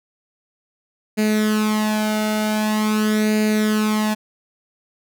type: tone with flanger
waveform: sawtooth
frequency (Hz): 214.2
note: A3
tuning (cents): -46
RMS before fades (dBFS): -19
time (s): 1.17-4.15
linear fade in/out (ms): 20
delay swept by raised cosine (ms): 0.44 to 1.42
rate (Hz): 0.45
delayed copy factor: +0.7
effects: none